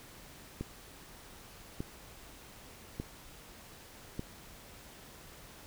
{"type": "click train", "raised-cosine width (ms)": 3, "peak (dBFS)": -23, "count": 4, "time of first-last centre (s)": [0.61, 4.194], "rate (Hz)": 0.837, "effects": ["pink hiss -53 dBFS RMS until 5.66 s"]}